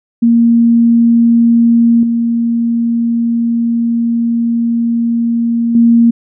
sine tone with level steps, 233.1 Hz, A#3, in tune, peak -5 / -10 / -4 dBFS, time 0.22-6.11 s, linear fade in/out 10 ms, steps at 2.03 / 5.75 s, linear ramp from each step 2 ms, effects none

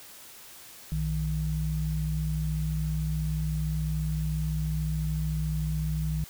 sine tone pair together, 61.7 / 155.58 Hz, B1 / D#3, -1 / 0 cents, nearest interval octave + major third, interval 1601 cents, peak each -30 / -28 dBFS, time 0.92-6.24 s, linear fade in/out 0 ms, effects white hiss -48 dBFS RMS until 6.29 s

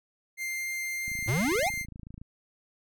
45% pulse tone, 2101 Hz, C7, 7 cents sharp, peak -31 dBFS, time 0.37-1.86 s, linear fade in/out 50 ms
click train, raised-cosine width 5 ms, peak -31 dBFS, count 32, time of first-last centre 1.08-2.216 s, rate 27.3 Hz
square exponential sweep, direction up, 100.9 to 880 Hz, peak -26 dBFS, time 1.27-1.7 s, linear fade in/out 20 ms
effects none

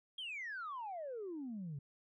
sine exponential sweep, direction down, 3294 to 134.1 Hz, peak -40 dBFS, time 0.18-1.79 s, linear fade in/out 5 ms, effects tanh soft clip ceiling -38 dBFS

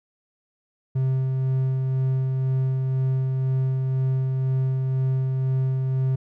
triangle tone with tremolo, 131.5 Hz, C3, 9 cents sharp, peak -17 dBFS, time 0.95-6.16 s, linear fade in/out 10 ms, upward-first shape sine, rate 2 Hz, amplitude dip 25%, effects none

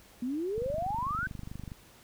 sine exponential sweep, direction up, 235 to 1568 Hz, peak -30 dBFS, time 0.22-1.27 s, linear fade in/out 5 ms
click train, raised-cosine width 5 ms, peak -28 dBFS, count 29, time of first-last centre 0.58-1.718 s, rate 24.6 Hz
effects pink hiss -57 dBFS RMS until 2.03 s

